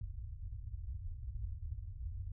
white low-pass noise, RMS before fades -43 dBFS, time 0.01-2.32 s, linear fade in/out 5 ms, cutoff 100 Hz, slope 48 dB/octave, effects none

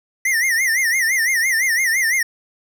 square tone with vibrato, 1954 Hz, B6, 19 cents flat, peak -16 dBFS, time 0.25-2.23 s, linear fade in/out 5 ms, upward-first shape sine, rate 5.9 Hz, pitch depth 160 cents each way, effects none

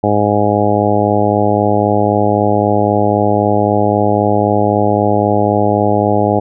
harmonic tone, 103.83 Hz, G#2, in tune, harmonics 1 / 2 / 3 / 4 / 5 / 6 / 7 / 8, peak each -18 / -18 / -18 / -18 / -18 / -18 / -18 / -18 dBFS, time 0.03-6.4 s, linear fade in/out 10 ms, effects none

